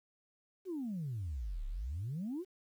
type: exponential two-way sweep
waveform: sine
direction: down then up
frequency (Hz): 396.3 to 32.46 to 396.3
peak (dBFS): -35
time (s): 0.65-2.45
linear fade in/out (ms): 50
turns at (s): 1.66
effects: tanh soft clip ceiling -33 dBFS + 11-bit